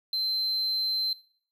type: tone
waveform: triangle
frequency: 4100 Hz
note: C8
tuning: 36 cents flat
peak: -24 dBFS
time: 0.13-1.13 s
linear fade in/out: 2 ms
effects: noise-tail reverb RT60 0.6 s tail -23 dB re dry + tanh soft clip ceiling -20 dBFS